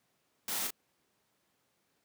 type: noise with echo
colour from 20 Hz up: white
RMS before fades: -36 dBFS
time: 0.48-0.67 s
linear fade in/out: 2 ms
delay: 36 ms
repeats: 1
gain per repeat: -3 dB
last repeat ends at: 0.706 s
effects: pink hiss -75 dBFS RMS until 2.04 s + high-pass 150 Hz 12 dB/octave